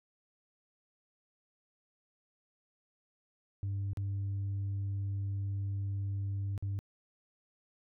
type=tone with dropouts; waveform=sine; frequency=99 Hz; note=G2; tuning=18 cents sharp; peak=-30 dBFS; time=3.63-6.79 s; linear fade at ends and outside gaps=0 ms; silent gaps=3.933-3.972 / 6.578-6.625 s; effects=tanh soft clip ceiling -31 dBFS